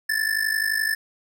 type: ring-modulated tone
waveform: square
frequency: 1755 Hz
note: A6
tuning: 5 cents flat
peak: -19 dBFS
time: 0.09-0.95 s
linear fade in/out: 5 ms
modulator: 25.8 Hz
effects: none